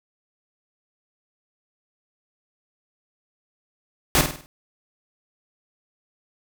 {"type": "noise with echo", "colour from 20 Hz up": "pink", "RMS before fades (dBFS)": -17, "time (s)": [4.15, 4.21], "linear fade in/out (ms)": 0, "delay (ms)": 50, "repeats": 5, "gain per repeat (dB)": -7, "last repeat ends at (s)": 4.46, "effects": []}